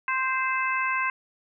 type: harmonic tone with a mistuned harmonic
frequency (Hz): 523.3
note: C5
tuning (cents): 0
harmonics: 2 / 3 / 4 / 5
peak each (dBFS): -27 / -29 / -30 / -31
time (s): 0.08-1.1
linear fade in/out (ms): 2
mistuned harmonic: 4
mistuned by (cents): -17
effects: none